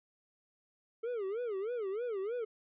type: tone with vibrato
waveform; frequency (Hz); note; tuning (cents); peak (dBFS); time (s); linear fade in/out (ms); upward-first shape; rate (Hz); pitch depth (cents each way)
triangle; 433.2; A4; -27; -32; 1.03-2.45; 10; sine; 3.2; 230
effects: resampled to 8000 Hz